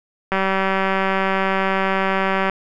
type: click train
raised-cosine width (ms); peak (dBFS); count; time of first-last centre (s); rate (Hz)
0.5; -5; 419; 0.32-2.497; 192
effects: none